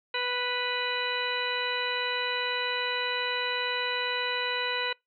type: harmonic tone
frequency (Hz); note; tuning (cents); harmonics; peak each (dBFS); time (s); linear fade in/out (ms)
493.9; B4; 0; 1 / 2 / 3 / 4 / 5 / 6 / 8; -35 / -35 / -35 / -35 / -35 / -35 / -35; 0.14-4.93; 5
effects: noise-tail reverb RT60 0.2 s tail -26 dB re dry